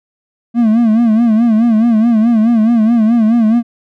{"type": "tone with vibrato", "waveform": "triangle", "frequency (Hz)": 226.4, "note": "A3", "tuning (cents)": 50, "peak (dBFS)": -5, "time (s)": [0.54, 3.63], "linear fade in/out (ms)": 50, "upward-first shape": "sine", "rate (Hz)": 4.7, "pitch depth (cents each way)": 100, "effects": []}